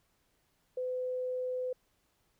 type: tone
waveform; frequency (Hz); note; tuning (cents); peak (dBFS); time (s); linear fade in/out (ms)
sine; 506; B4; +42; -32; 0.77-1.73; 5
effects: pink hiss -74 dBFS RMS until 2.39 s